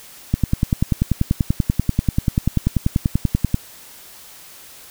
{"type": "click train", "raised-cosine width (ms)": 5, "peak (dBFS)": -3, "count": 34, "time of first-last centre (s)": [0.34, 3.544], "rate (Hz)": 10.3, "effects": ["white hiss -42 dBFS RMS until 4.9 s"]}